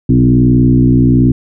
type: tone with frequency modulation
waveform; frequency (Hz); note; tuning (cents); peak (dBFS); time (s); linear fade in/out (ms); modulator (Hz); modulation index
sine; 194.2; G3; -16; -5; 0.09-1.32; 5; 61; 1.9
effects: none